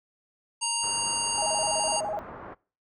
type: harmonic tone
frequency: 932.3 Hz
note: A#5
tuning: in tune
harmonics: 1 / 3 / 5 / 7 / 9 / 10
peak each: -33 / -33 / -33 / -33 / -33 / -33 dBFS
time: 0.61-2.01 s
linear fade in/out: 20 ms
type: low-pass noise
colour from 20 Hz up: white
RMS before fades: -42 dBFS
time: 0.82-2.55 s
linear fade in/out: 20 ms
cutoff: 1300 Hz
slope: 24 dB/octave
type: tone with vibrato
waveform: sine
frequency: 722 Hz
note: F#5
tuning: 43 cents flat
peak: -28 dBFS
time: 1.38-2.19 s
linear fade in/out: 0 ms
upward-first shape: square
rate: 12 Hz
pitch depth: 230 cents each way
effects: noise-tail reverb RT60 0.4 s tail -24 dB re dry